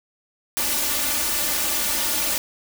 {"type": "noise with comb filter", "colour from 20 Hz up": "white", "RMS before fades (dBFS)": -23, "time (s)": [0.57, 2.38], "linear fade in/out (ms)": 0, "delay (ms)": 3.4, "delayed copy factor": 0.8, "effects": []}